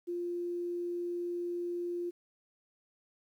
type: tone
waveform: sine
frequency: 349.2 Hz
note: F4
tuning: in tune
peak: -33 dBFS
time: 0.07-2.11 s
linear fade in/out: 20 ms
effects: 11-bit